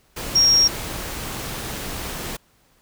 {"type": "tone in noise", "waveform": "sine", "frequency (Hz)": 5588, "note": "F8", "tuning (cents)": 0, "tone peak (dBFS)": -12, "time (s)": [0.35, 0.68], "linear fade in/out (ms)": 10, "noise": "pink", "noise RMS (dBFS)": -30, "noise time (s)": [0.16, 2.37], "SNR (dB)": 15, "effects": ["pink hiss -60 dBFS RMS until 2.81 s"]}